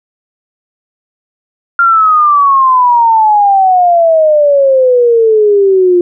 sine exponential sweep, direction down, 1396.9 to 349.2 Hz, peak -4 dBFS, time 1.79-6.01 s, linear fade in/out 2 ms, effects none

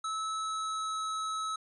square tone with pitch glide, 1300 to 1292.5 Hz, E6 to E6, -24 to -34 cents, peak -33 dBFS, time 0.04-1.56 s, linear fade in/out 5 ms, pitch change -10 cents, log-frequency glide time 0.38-0.98 s, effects resampled to 24000 Hz

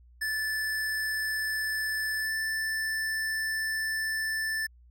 square tone with pitch glide, 1748 to 1762.2 Hz, A6 to A6, -12 to +2 cents, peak -29 dBFS, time 0.21-4.67 s, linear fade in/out 10 ms, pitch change +14 cents, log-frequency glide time 2.21-2.31 s, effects added 60 Hz sine -53 dBFS peak until 4.9 s

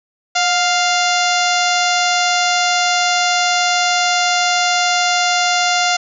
harmonic tone with a mistuned harmonic, 698.5 Hz, F5, in tune, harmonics 1 / 2 / 3 / 4 / 5 / 6 / 7 / 8 / 9 / 10, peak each -17 / -20 / -22 / -23 / -24 / -25 / -25 / -26 / -27 / -27 dBFS, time 0.35-5.97 s, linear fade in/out 10 ms, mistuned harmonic 1, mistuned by +47 cents, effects none

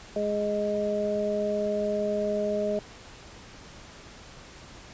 harmonic tone, 207.7 Hz, G#3, in tune, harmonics 1 / 2 / 3, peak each -32 / -30 / -27 dBFS, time 0.16-2.79 s, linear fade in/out 2 ms, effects pink hiss -47 dBFS RMS until 4.93 s + resampled to 16000 Hz

